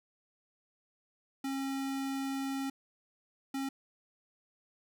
square tone bursts at uneven times, 271.1 Hz, C#4, 38 cents flat, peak -34 dBFS, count 2, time 1.44-2.7 / 3.54-3.69 s, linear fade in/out 5 ms, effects none

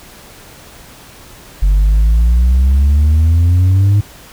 sine exponential sweep, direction up, 46.74 to 103.83 Hz, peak -4 dBFS, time 1.62-4.01 s, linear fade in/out 10 ms, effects tanh soft clip ceiling -6 dBFS + pink hiss -38 dBFS RMS until 4.32 s

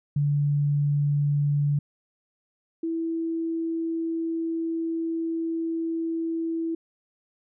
sine tone pair in turn, 144.7 / 328.8 Hz, D3 / E4, -25 / -4 cents, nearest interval octave + major second, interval 1421 cents, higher second, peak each -20 / -25 dBFS, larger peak first, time 0.16-1.79 / 2.83-6.75 s, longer second, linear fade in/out 5 ms, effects none

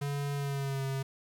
square tone with pitch glide, 142.3 to 135.17 Hz, C#3 to C#3, +46 to -43 cents, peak -32 dBFS, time 0.01-1.03 s, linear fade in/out 10 ms, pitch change -89 cents, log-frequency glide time 0.35-0.84 s, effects 10-bit

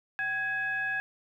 sine tone with frequency modulation, 1661.2 Hz, G#6, in tune, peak -28 dBFS, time 0.19-1 s, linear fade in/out 0 ms, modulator 893 Hz, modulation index 0.54, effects 11-bit

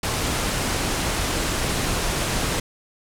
pink low-pass noise, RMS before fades -24 dBFS, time 0.03-2.6 s, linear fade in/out 5 ms, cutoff 11000 Hz, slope 24 dB/octave, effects none

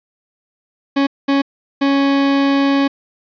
40% pulse tone bursts at uneven times, 277.2 Hz, C#4, in tune, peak -11 dBFS, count 3, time 0.96-1.07 / 1.28-1.42 / 1.81-2.88 s, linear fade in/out 10 ms, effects resampled to 11025 Hz + 8-bit

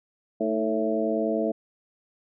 harmonic tone with a mistuned harmonic, 110.4 Hz, A2, 6 cents sharp, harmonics 2 / 3 / 4 / 5 / 6, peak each -29 / -29 / -29 / -31 / -28 dBFS, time 0.4-1.52 s, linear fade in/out 10 ms, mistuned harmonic 3, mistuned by -61 cents, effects none

